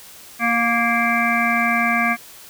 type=harmonic tone with a mistuned harmonic; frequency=233.1 Hz; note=A#3; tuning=in tune; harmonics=1 / 3 / 5 / 7 / 9 / 10; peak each=-23 / -23 / -23 / -23 / -23 / -23 dBFS; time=0.39-2.17 s; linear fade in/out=50 ms; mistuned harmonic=3; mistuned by=+18 cents; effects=white hiss -42 dBFS RMS until 2.49 s